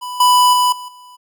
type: tone with level steps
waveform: square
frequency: 992 Hz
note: B5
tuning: 7 cents sharp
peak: -25 / -9 / -12 / -29 / -39 dBFS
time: 0.01-1.17 s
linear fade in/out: 20 ms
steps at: 0.2 / 0.53 / 0.72 / 0.88 s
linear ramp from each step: 5 ms
effects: none